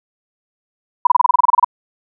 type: tone bursts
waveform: sine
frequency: 981 Hz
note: B5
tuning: 12 cents flat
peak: -5 dBFS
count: 13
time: 1.05-1.646 s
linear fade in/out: 5 ms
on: 20 ms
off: 28 ms
effects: none